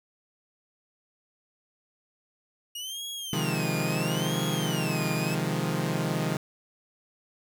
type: tone with vibrato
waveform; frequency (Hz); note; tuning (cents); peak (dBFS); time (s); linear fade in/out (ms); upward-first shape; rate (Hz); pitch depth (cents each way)
sawtooth; 2840; F7; +28; -31; 2.75-5.35; 5; sine; 0.74; 270
type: chord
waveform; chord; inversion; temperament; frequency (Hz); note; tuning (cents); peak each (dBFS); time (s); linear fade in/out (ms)
sawtooth; F minor seventh; second; equal; 130.81 / 155.56 / 174.61 / 207.7; C3 / Eb3 / F3 / Ab3; 0 / 0 / 0 / 0; -29 / -26 / -28 / -30; 3.33-6.37; 2
effects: none